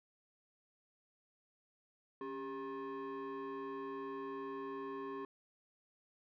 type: tone with frequency modulation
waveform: sine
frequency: 398.8 Hz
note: G4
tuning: 30 cents sharp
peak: -38 dBFS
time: 2.21-5.25 s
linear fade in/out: 2 ms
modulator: 675 Hz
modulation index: 1.1
effects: tanh soft clip ceiling -40 dBFS